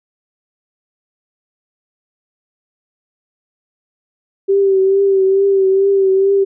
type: tone with vibrato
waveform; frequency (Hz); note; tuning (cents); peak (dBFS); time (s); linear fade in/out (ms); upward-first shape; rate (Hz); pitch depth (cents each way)
sine; 388.8; G4; -14; -9; 4.48-6.45; 20; triangle; 2.3; 42
effects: none